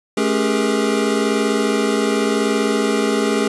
square tone cluster, 215 / 274.9 / 397.9 / 418.8 / 473.5 Hz, A3 / C#4 / G4 / G#4 / A#4, -40 / -14 / +26 / +15 / +27 cents, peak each -22 / -23 / -23 / -23 / -25 dBFS, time 0.17-3.48 s, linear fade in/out 5 ms, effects resampled to 24000 Hz + 8-bit

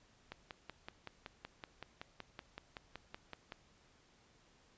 click train, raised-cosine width 0.3 ms, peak -29 dBFS, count 18, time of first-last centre 0.32-3.522 s, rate 5.31 Hz, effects pink hiss -68 dBFS RMS until 4.77 s + resampled to 16000 Hz

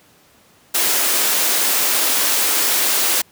white high-pass noise, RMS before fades -17 dBFS, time 0.74-3.22 s, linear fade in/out 10 ms, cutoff 250 Hz, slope 24 dB/octave, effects pink hiss -52 dBFS RMS until 3.31 s + high-pass 100 Hz 12 dB/octave

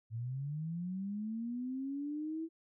sine linear sweep, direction up, 109.1 to 329.6 Hz, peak -36 dBFS, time 0.1-2.49 s, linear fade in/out 50 ms, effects none

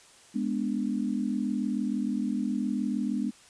sine chord, G# diminished, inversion none, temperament equal, 207.7 / 246.9 / 293.7 Hz, G#3 / B3 / D4, 0 / 0 / 0 cents, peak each -30 / -30 / -33 dBFS, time 0.34-3.31 s, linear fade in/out 20 ms, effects white hiss -55 dBFS RMS until 3.49 s + resampled to 22050 Hz

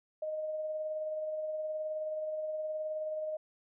sine tone with tremolo, 620 Hz, D#5, 6 cents flat, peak -32 dBFS, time 0.22-3.37 s, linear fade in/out 5 ms, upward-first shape triangle, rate 19 Hz, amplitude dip 35%, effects none

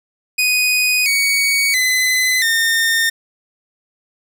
sawtooth tone with pitch steps, 2489 / 2243 / 2022 / 1822.1 Hz, D#7 / C#7 / B6 / A#6, 0 / +20 / +40 / -40 cents, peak -10 dBFS, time 0.38-3.1 s, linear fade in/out 10 ms, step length 680 ms, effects none

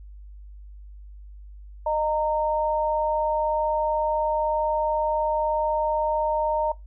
sine tone pair together, 614.7 / 921 Hz, D#5 / A#5, -21 / -21 cents, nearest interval perfect fifth, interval 700 cents, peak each -24 dBFS, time 1.86-6.72 s, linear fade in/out 5 ms, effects noise-tail reverb RT60 0.2 s tail -20 dB re dry + added 50 Hz sine -40 dBFS peak until 6.86 s

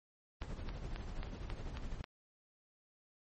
brown noise with tremolo, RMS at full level -41 dBFS, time 0.41-2.02 s, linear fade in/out 10 ms, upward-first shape sine, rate 12 Hz, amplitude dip 45%
click train, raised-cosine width 0.3 ms, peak -28 dBFS, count 7, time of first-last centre 0.42-2.042 s, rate 3.7 Hz
effects MP3 32 kbps

